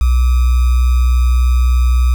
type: tone with sample-and-hold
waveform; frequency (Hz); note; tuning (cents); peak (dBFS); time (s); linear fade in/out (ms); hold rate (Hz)
sine; 61.74; B1; 0; -8; 0.01-2.14; 0; 1225
effects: none